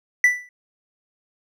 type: tone with exponential decay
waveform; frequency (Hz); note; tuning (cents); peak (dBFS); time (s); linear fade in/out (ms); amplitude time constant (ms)
triangle; 1975.5; B6; 0; -7; 0.24-0.49; 2; 53
effects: none